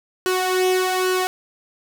sawtooth tone with flanger, 370 Hz, F#4, in tune, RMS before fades -20 dBFS, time 0.26-1.27 s, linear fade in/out 0 ms, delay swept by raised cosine 0.68 to 2.38 ms, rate 1.2 Hz, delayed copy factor +0.6, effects none

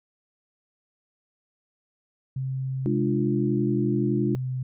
sine tone with pitch glide, 132.1 to 128.71 Hz, C3 to C3, +17 to -28 cents, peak -26 dBFS, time 2.36-4.63 s, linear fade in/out 5 ms, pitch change -45 cents, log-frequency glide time 3.22-3.76 s
sine chord, D diminished, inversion second, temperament equal with one note detuned, 207.7 / 297.6 / 349.2 Hz, Ab3 / D4 / F4, 0 / +23 / 0 cents, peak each -26 / -27 / -27 dBFS, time 2.86-4.35 s, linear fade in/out 0 ms
effects none

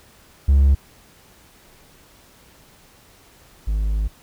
triangle tone pair in turn, 69.3 / 52.2 Hz, C#2 / G#1, 0 / +10 cents, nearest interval perfect fourth, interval 490 cents, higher first, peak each -8 / -16 dBFS, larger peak first, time 0.48-0.75 / 3.67-4.08 s, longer second, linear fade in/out 10 ms, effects tanh soft clip ceiling -5 dBFS + pink hiss -51 dBFS RMS until 4.22 s

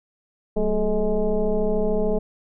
sine tone with frequency modulation, 222.8 Hz, A3, 22 cents sharp, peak -18 dBFS, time 0.56-2.19 s, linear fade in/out 10 ms, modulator 206 Hz, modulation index 1.9, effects none

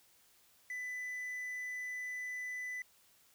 triangle tone, 1996 Hz, B6, 18 cents sharp, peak -37 dBFS, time 0.7-2.82 s, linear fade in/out 2 ms, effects white hiss -67 dBFS RMS until 3.34 s

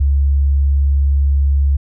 sine tone, 69.8 Hz, C#2, 13 cents sharp, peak -10 dBFS, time 0-1.77 s, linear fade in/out 10 ms, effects none

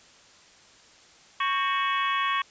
harmonic tone with a mistuned harmonic, 370 Hz, F#4, in tune, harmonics 3 / 4 / 5 / 6 / 7 / 8 / 9, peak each -25 / -36 / -32 / -35 / -34 / -39 / -35 dBFS, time 1.4-2.42 s, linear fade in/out 5 ms, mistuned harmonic 4, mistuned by +120 cents, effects white hiss -54 dBFS RMS until 2.5 s + resampled to 16000 Hz

